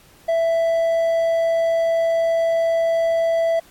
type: tone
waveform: triangle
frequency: 662 Hz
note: E5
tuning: 7 cents sharp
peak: -14 dBFS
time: 0.28-3.6 s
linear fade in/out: 10 ms
effects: pink hiss -51 dBFS RMS until 3.7 s + AAC 64 kbps